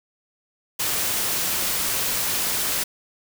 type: noise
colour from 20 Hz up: white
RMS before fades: -24 dBFS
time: 0.79-2.84 s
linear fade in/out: 10 ms
effects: none